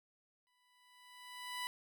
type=tone with exponential growth; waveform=15% pulse; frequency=991 Hz; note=B5; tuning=6 cents sharp; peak=-31 dBFS; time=0.47-1.67 s; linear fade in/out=0 ms; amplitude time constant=260 ms; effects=none